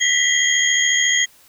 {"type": "tone cluster", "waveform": "sine", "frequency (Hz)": [1936, 2010, 3232, 6640], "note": ["B6", "B6", "G#7", "G#8"], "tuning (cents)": [-35, 30, -48, -1], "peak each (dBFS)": -20, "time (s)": [0, 1.26], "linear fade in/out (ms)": 20, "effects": ["white hiss -51 dBFS RMS until 1.48 s"]}